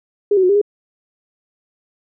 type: tone with pitch steps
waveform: sine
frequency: 409.8 / 377.6 / 364 / 402.8 / 412.3 Hz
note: G#4 / F#4 / F#4 / G4 / G#4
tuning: -23 / +35 / -28 / +47 / -13 cents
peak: -10 dBFS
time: 0.31-0.615 s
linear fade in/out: 5 ms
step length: 61 ms
effects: none